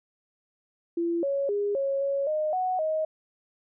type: tone with pitch steps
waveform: sine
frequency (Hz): 339.4 / 556 / 408.3 / 549 / 555 / 615 / 740 / 628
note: F4 / C#5 / G#4 / C#5 / C#5 / D#5 / F#5 / D#5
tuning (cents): -49 / +5 / -29 / -17 / +2 / -20 / 0 / +16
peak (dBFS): -24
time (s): 0.97-3.05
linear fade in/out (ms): 5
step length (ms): 260
effects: none